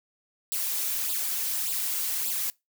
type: noise with flanger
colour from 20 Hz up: blue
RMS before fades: -29 dBFS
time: 0.52-2.5 s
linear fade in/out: 0 ms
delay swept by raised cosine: 0.24 to 5.04 ms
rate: 1.7 Hz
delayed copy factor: +0.75
effects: noise-tail reverb RT60 0.2 s tail -23 dB re dry